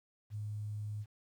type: tone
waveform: sine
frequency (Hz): 105.2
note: G#2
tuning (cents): +23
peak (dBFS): -37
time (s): 0.3-1.06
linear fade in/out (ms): 50
effects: 11-bit